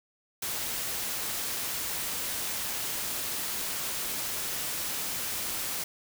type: noise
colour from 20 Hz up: white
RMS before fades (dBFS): -33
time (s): 0.42-5.84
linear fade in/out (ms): 5
effects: none